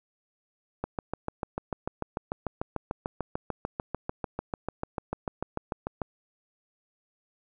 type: click train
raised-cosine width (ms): 1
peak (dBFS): -16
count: 36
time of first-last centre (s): 0.84-6.018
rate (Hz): 6.76
effects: none